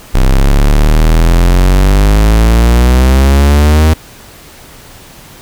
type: exponential sweep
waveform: 45% pulse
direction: up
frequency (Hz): 31.73 to 79.8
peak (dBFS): -4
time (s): 0.14-3.94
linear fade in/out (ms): 10
effects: pink hiss -35 dBFS RMS until 5.41 s